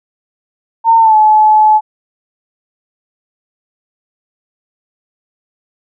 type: tone with pitch glide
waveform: sine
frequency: 910 to 858.9 Hz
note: A#5 to A5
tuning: -42 to -42 cents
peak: -4 dBFS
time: 0.84-1.81 s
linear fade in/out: 50 ms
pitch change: -100 cents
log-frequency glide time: 0.99-1.16 s
effects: none